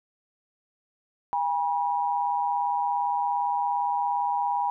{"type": "tone pair together", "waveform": "sine", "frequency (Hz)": [810, 967.4], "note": ["G#5", "B5"], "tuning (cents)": [-43, -36], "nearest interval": "minor third", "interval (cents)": 307, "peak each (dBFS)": [-26, -26], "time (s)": [1.33, 4.7], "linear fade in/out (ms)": 0, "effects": []}